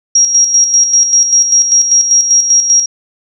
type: tone with tremolo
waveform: sine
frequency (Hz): 5640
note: F8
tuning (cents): +16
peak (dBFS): -4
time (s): 0.15-2.86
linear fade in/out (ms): 5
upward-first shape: square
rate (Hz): 5.1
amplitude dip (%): 55
effects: none